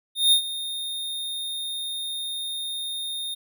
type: tone with ADSR envelope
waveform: square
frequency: 3669 Hz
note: A#7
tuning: 28 cents flat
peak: -14 dBFS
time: 0.15-3.35 s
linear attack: 170 ms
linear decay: 92 ms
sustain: -15 dB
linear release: 15 ms
effects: none